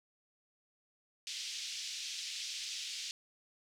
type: band-pass noise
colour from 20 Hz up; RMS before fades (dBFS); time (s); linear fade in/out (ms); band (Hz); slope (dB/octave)
white; -42; 1.27-3.11; 0; 2600 to 6000; 24
effects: none